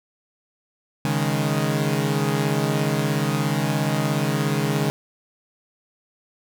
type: chord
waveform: sawtooth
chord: C# suspended second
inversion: none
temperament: equal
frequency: 138.59 / 155.56 / 207.7 Hz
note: C#3 / D#3 / G#3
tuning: 0 / 0 / 0 cents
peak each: -20 / -20 / -22 dBFS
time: 1.05-4.9 s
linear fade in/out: 0 ms
effects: none